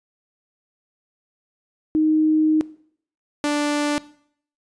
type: tone pair in turn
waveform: sine / sawtooth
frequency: 311.1 / 293.6 Hz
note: D#4 / D4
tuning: 0 / 0 cents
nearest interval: minor second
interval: 100 cents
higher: first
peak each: -15 / -15 dBFS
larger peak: neither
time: 1.95-2.61 / 3.44-3.98 s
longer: first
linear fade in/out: 0 ms
effects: noise-tail reverb RT60 0.6 s tail -19 dB re dry + resampled to 22050 Hz